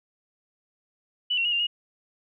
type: tone with pitch steps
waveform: sine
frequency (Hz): 2963 / 2736 / 2887 / 2789 / 2874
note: F#7 / F7 / F#7 / F7 / F7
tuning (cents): +2 / -36 / -43 / -3 / +49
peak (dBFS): -22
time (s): 1.3-1.67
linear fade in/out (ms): 10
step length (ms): 74
effects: none